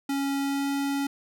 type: tone with pitch glide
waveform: square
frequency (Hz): 277.2 to 279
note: C#4 to C#4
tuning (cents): 0 to +11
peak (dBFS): -26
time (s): 0.09-1.07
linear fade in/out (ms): 5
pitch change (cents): +11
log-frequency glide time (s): 0.39-0.68
effects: none